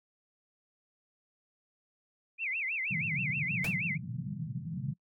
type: tone with vibrato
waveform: sine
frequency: 2349 Hz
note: D7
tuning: in tune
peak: -31 dBFS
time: 2.38-3.98 s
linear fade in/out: 50 ms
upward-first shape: sine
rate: 6.3 Hz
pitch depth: 260 cents each way
type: band-pass noise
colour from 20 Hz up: pink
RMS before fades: -37 dBFS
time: 2.9-4.94 s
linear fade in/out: 10 ms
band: 120 to 190 Hz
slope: 48 dB/octave
type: noise with exponential decay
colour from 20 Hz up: pink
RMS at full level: -34 dBFS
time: 3.64-3.77 s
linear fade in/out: 5 ms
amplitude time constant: 28 ms
effects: noise-tail reverb RT60 0.1 s tail -25 dB re dry + AAC 64 kbps